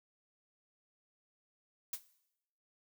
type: noise with exponential decay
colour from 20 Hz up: blue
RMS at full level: -33 dBFS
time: 1.93-2.02 s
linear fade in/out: 5 ms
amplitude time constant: 19 ms
effects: noise-tail reverb RT60 0.8 s tail -17 dB re dry